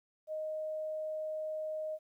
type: tone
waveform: sine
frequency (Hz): 622.3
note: D#5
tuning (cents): 0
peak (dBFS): -35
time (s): 0.27-1.99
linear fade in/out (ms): 50
effects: 12-bit